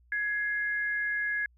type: tone pair together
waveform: sine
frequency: 1671 / 2111 Hz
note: G#6 / C7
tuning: +10 / +15 cents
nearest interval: major third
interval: 405 cents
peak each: -28 / -36 dBFS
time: 0.12-1.46 s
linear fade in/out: 2 ms
effects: added 60 Hz sine -59 dBFS peak until 1.57 s